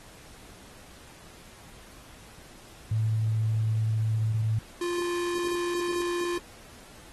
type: tone pair in turn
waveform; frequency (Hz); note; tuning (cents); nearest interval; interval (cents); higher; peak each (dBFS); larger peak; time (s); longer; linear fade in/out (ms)
sine / square; 110 / 349.2; A2 / F4; 0 / 0; octave + minor sixth; 2000; second; -23 / -28; first; 2.91-4.59 / 4.81-6.38; first; 5
effects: pink hiss -51 dBFS RMS until 7.12 s + AAC 32 kbps